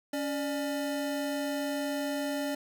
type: tone pair together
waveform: square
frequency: 280.6 / 594.6 Hz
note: C#4 / D5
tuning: +21 / +21 cents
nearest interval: octave + minor second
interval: 1300 cents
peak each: -33 / -35 dBFS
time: 0.13-2.55 s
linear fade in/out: 5 ms
effects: none